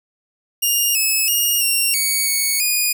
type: tone with pitch steps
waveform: 5% pulse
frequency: 2826 / 2589 / 2847 / 2755 / 2239 / 2224 / 2461 Hz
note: F7 / E7 / F7 / F7 / C#7 / C#7 / D#7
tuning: +20 / -32 / +33 / -24 / +17 / +5 / -20 cents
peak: -7 dBFS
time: 0.62-2.93 s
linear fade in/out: 10 ms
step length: 330 ms
effects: none